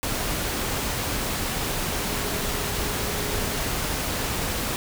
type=tone in noise; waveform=sine; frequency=415.3 Hz; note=G#4; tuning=in tune; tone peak=-37 dBFS; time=1.93-3.56 s; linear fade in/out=0 ms; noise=pink; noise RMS=-27 dBFS; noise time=0.03-4.76 s; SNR=-13 dB; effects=none